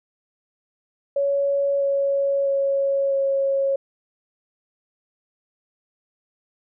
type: tone with pitch steps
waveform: sine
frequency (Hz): 560 / 555.8 / 551.7 / 547.5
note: C#5 / C#5 / C#5 / C#5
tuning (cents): +18 / +4 / -8 / -22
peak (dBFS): -18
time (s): 1.16-3.76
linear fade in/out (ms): 5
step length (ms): 650
effects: none